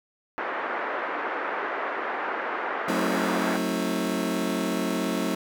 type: band-pass noise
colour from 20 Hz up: white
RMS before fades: -30 dBFS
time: 0.38-3.57 s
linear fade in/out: 0 ms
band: 320 to 1700 Hz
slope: 24 dB/octave
type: chord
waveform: 30% pulse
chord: F# diminished seventh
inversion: none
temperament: just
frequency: 185 / 222 / 266.4 / 319.7 Hz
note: F#3 / A3 / C4 / Eb4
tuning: 0 / +16 / +31 / +47 cents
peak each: -28 dBFS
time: 2.88-5.35 s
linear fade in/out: 5 ms
effects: none